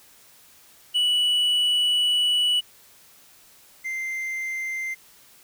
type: tone pair in turn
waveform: triangle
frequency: 2950 / 2086 Hz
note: F#7 / C7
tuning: -6 / -6 cents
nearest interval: tritone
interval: 600 cents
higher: first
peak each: -17 / -25 dBFS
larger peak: first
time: 0.94-2.61 / 3.84-4.95 s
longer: first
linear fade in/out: 20 ms
effects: white hiss -53 dBFS RMS until 5.43 s